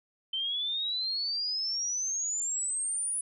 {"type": "exponential sweep", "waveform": "sine", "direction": "up", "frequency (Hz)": [3084, 9956], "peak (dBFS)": -29, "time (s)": [0.33, 3.21], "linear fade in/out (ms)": 5, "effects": []}